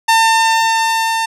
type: tone with level ramp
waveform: sawtooth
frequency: 901 Hz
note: A5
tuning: 41 cents sharp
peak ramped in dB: -4 to -11 dBFS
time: 0.08-1.26 s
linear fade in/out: 10 ms
effects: low-pass 10000 Hz 12 dB/octave